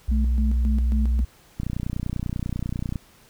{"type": "tone", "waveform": "sine", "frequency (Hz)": 61.6, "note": "B1", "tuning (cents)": -4, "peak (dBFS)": -18, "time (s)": [0.08, 1.25], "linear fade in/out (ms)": 10}
{"type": "tone with tremolo", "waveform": "sine", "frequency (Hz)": 218, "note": "A3", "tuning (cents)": -16, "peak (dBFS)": -25, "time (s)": [0.11, 1.21], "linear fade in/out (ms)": 10, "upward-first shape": "square", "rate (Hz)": 3.7, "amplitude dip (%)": 75}
{"type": "click train", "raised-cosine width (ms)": 5, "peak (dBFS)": -15, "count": 42, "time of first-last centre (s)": [1.6, 2.958], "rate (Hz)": 30.2}
{"effects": ["pink hiss -54 dBFS RMS until 3.29 s"]}